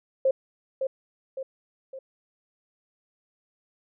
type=tone with echo; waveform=sine; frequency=531 Hz; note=C5; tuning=25 cents sharp; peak=-18 dBFS; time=0.25-0.31 s; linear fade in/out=5 ms; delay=560 ms; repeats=3; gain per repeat=-6 dB; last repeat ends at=1.99 s; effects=none